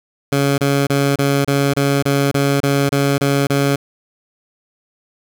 15% pulse tone bursts, 140 Hz, C#3, 18 cents sharp, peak -7 dBFS, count 12, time 0.32-3.759 s, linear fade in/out 5 ms, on 260 ms, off 29 ms, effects none

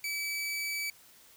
sawtooth tone, 2297 Hz, D7, 39 cents flat, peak -29 dBFS, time 0.04-0.9 s, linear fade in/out 2 ms, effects white hiss -58 dBFS RMS until 1.36 s

